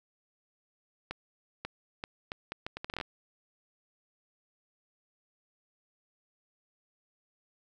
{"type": "accelerating click train", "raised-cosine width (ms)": 0.3, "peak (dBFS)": -20, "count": 14, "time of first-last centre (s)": [1.11, 3.012], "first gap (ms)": 540, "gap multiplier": 0.72, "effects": []}